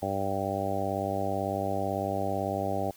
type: harmonic tone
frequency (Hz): 98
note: G2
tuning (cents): 0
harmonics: 1 / 2 / 3 / 4 / 5 / 6 / 7 / 8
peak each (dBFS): -36 / -37 / -37 / -38 / -38 / -34 / -35 / -34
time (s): 0.02-2.91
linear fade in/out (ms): 5
effects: white hiss -55 dBFS RMS until 2.96 s